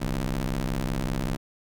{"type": "ring-modulated tone", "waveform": "20% pulse", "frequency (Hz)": 65.41, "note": "C2", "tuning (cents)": 0, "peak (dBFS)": -18, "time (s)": [0, 1.37], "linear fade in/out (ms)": 20, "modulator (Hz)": 90.6, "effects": []}